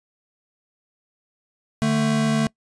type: tone pair together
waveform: square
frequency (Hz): 148.78 / 222.3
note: D3 / A3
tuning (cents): +23 / +18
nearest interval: perfect fifth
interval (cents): 695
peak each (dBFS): -24 / -20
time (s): 1.82-2.47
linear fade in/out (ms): 0
effects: noise-tail reverb RT60 0.1 s tail -23 dB re dry + resampled to 22050 Hz